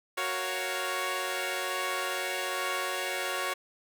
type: chord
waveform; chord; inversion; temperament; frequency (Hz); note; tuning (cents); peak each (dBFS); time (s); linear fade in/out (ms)
10% pulse; Gb major seventh; none; equal; 370 / 466.2 / 554.4 / 698.5; Gb4 / Bb4 / Db5 / F5; 0 / 0 / 0 / 0; -27 / -31 / -25 / -31; 0.17-3.54; 10
effects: none